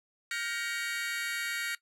sawtooth chord, G half-diminished seventh, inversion third, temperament just, 1411.2 / 1568 / 1881.6 / 2258 Hz, F6 / G6 / Bb6 / Db7, +18 / 0 / +16 / +31 cents, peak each -34 / -38 / -33 / -35 dBFS, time 0.31-1.75 s, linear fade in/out 2 ms, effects noise-tail reverb RT60 0.1 s tail -18 dB re dry + low-pass 11000 Hz 12 dB/octave

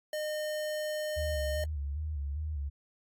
square tone, 610 Hz, D#5, 34 cents flat, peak -33 dBFS, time 0.13-1.64 s, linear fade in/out 2 ms
sine tone with vibrato, 73.8 Hz, D2, 9 cents sharp, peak -32 dBFS, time 1.16-2.7 s, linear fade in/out 20 ms, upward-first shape square, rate 2.5 Hz, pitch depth 75 cents each way
effects AAC 64 kbps

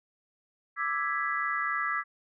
sine chord, E dominant seventh, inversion third, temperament equal, 1174.7 / 1318.5 / 1661.2 / 1975.5 Hz, D6 / E6 / G#6 / B6, 0 / 0 / 0 / 0 cents, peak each -33 dBFS, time 0.76-2.04 s, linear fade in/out 50 ms, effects none

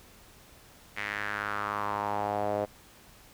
sawtooth tone with band-pass filter sweep, 103.4 Hz, G#2, 7 cents flat, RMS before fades -32 dBFS, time 0.96-2.66 s, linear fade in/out 20 ms, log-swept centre 2100 to 580 Hz, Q 3.5, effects pink hiss -55 dBFS RMS until 3.33 s

